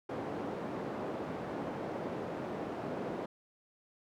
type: band-pass noise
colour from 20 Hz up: white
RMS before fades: -39 dBFS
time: 0.09-3.26 s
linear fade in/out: 5 ms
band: 160 to 560 Hz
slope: 12 dB/octave
effects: none